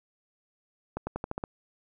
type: accelerating click train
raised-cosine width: 1 ms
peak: -18 dBFS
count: 7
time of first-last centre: 0.97-1.439 s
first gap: 100 ms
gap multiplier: 0.9
effects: none